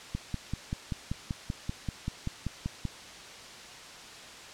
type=click train; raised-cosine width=5 ms; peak=-19 dBFS; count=15; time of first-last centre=0.15-2.853 s; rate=5.18 Hz; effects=white hiss -46 dBFS RMS until 4.53 s + low-pass 6000 Hz 12 dB/octave